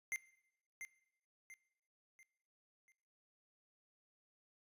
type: tone with echo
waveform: square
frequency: 2093 Hz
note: C7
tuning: in tune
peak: -38 dBFS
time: 0.12-0.16 s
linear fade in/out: 0 ms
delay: 690 ms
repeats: 4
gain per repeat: -8 dB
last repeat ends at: 2.92 s
effects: noise-tail reverb RT60 0.8 s tail -19 dB re dry + resampled to 32000 Hz